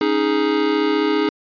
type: chord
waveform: square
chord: C# suspended second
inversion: none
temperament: just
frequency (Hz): 277.2 / 311.8 / 415.8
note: C#4 / D#4 / G#4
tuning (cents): 0 / +4 / +2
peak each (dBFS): -25 / -20 / -20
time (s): 0.01-1.29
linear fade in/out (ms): 2
effects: resampled to 11025 Hz